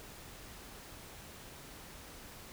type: silence
effects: pink hiss -51 dBFS RMS until 2.52 s